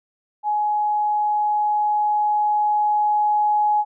sine tone with level ramp, 840 Hz, G#5, 19 cents sharp, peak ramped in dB -18 to -15 dBFS, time 0.43-3.85 s, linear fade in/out 50 ms, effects none

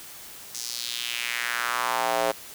square tone with high-pass filter sweep, 60 Hz, B1, 49 cents flat, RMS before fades -28 dBFS, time 0.54-2.32 s, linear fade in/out 10 ms, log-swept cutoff 6100 to 550 Hz, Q 2.5, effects white hiss -43 dBFS RMS until 2.54 s

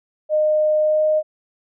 sine tone with pitch glide, 613 to 617.3 Hz, D#5 to D#5, -26 to -14 cents, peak -14 dBFS, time 0.29-1.23 s, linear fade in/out 50 ms, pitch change +12 cents, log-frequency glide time 0.81-1.03 s, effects none

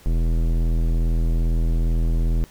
sine tone with tanh clipping, 41.2 Hz, E1, in tune, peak -19 dBFS, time 0.06-2.44 s, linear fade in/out 0 ms, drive 17 dB, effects pink hiss -50 dBFS RMS until 2.5 s

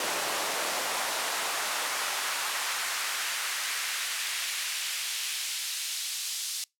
pink noise with high-pass filter sweep, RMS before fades -31 dBFS, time 0-6.64 s, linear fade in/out 2 ms, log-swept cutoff 510 to 4300 Hz, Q 1, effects noise-tail reverb RT60 0.2 s tail -26 dB re dry + low-pass 12000 Hz 12 dB/octave

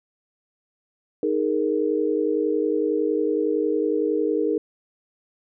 sine chord, D# suspended fourth, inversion none, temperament equal, 311.1 / 415.3 / 466.2 Hz, D#4 / G#4 / A#4, 0 / 0 / 0 cents, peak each -24 dBFS, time 1.23-4.58 s, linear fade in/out 2 ms, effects none

